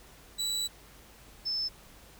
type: tone pair in turn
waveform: 30% pulse / sine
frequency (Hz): 3942 / 5262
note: B7 / E8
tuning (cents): -4 / -4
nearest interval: perfect fourth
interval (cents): 500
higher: second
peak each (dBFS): -27 / -29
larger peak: first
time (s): 0.38-0.68 / 1.45-1.69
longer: first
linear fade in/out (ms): 20
effects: added 50 Hz sine -58 dBFS peak until 2.19 s + pink hiss -55 dBFS RMS until 2.19 s